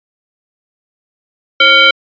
sine tone with frequency modulation, 2253 Hz, C#7, 28 cents sharp, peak -4 dBFS, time 1.6-1.91 s, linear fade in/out 5 ms, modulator 857 Hz, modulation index 1.5, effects resampled to 11025 Hz

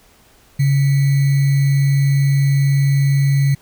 sine tone with sample-and-hold, 138.9 Hz, C#3, 4 cents sharp, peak -11 dBFS, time 0.59-3.55 s, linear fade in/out 10 ms, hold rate 2100 Hz, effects pink hiss -51 dBFS RMS until 3.61 s

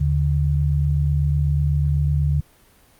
sine tone pair together, 76.65 / 144.7 Hz, D#2 / D3, -25 / -25 cents, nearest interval major seventh, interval 1100 cents, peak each -19 dBFS, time 0-2.41 s, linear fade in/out 10 ms, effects pink hiss -54 dBFS RMS until 2.99 s + Opus 32 kbps

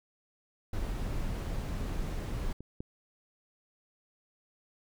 brown noise, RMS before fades -34 dBFS, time 0.73-2.53 s, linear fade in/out 5 ms
clicks, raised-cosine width 3 ms, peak -30 / -25 dBFS, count 2, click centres 2.606 / 2.805 s
effects none

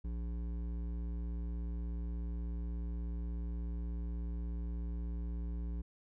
triangle tone with hard clipping, 58.27 Hz, A#1, in tune, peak -38 dBFS, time 0.04-5.82 s, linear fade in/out 10 ms, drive 15 dB, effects none

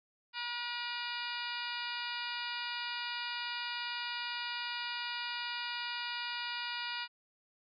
harmonic tone with a mistuned harmonic, 479.8 Hz, A#4, 50 cents sharp, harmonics 2 / 3 / 4 / 5 / 6 / 7 / 8 / 9 / 10, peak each -44 / -43 / -46 / -44 / -43 / -49 / -48 / -48 / -46 dBFS, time 0.33-7.08 s, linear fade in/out 50 ms, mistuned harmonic 7, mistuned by +88 cents, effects none

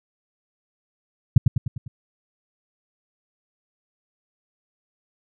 sine tone with echo, 123.47 Hz, B2, in tune, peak -5 dBFS, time 1.36-1.38 s, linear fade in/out 5 ms, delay 100 ms, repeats 5, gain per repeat -5 dB, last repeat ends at 1.88 s, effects none

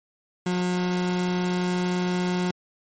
30% pulse tone, 180 Hz, F#3, 47 cents flat, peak -20 dBFS, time 0.46-2.51 s, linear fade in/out 5 ms, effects MP3 32 kbps

